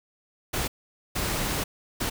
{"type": "noise bursts at uneven times", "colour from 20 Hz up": "pink", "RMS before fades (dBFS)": -28, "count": 3, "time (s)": [[0.53, 0.68], [1.15, 1.64], [2, 2.1]], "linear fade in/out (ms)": 10, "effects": []}